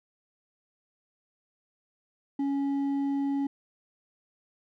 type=tone with hard clipping; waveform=sine; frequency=278.5 Hz; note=C#4; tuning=8 cents sharp; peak=-27 dBFS; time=2.39-3.47 s; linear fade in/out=5 ms; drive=4 dB; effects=none